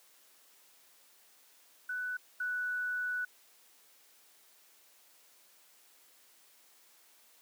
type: tone pair in turn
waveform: sine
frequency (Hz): 1490 / 1481.4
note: F#6 / F#6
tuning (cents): +12 / +2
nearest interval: unison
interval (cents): 10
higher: first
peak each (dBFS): -34 / -32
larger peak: second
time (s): 1.89-2.17 / 2.4-3.25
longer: second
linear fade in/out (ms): 5
effects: white hiss -63 dBFS RMS until 7.41 s + high-pass 300 Hz 12 dB/octave